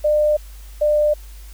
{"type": "tone pair in turn", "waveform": "sine", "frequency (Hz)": [601, 598.1], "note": ["D5", "D5"], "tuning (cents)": [40, 31], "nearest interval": "unison", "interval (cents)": 9, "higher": "first", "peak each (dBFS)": -13, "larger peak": "neither", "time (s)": [[0.04, 0.37], [0.81, 1.14]], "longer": "neither", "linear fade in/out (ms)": 10, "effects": ["added 50 Hz sine -35 dBFS peak until 1.53 s", "white hiss -48 dBFS RMS until 1.53 s"]}